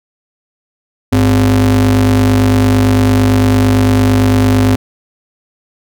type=ring-modulated tone; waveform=square; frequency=77.78 Hz; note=D#2; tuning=in tune; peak=-5 dBFS; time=1.12-4.76 s; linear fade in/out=10 ms; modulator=180 Hz; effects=none